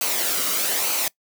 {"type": "noise with flanger", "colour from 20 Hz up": "white", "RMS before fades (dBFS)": -23, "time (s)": [0.01, 1.08], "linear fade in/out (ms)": 2, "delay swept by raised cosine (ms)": [0.56, 1.19], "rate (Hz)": 1.1, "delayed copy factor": -0.5, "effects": ["noise-tail reverb RT60 0.1 s tail -22 dB re dry", "high-pass 200 Hz 12 dB/octave"]}